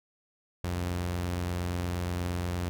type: tone pair together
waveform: sawtooth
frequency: 66.9 / 88.48 Hz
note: C2 / F2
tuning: +39 / +23 cents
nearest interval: perfect fourth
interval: 484 cents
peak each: -37 / -26 dBFS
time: 0.64-2.69 s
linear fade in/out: 0 ms
effects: none